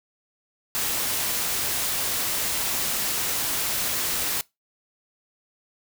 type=noise; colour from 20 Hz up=white; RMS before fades=-26 dBFS; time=0.75-4.41 s; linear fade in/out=0 ms; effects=noise-tail reverb RT60 0.2 s tail -23 dB re dry